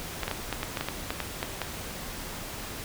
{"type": "clicks", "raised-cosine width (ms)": 0.3, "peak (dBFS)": -13, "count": 12, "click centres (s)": [0.233, 0.28, 0.313, 0.527, 0.631, 0.772, 0.81, 0.886, 1.105, 1.203, 1.429, 1.617], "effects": ["pink hiss -38 dBFS RMS until 2.84 s"]}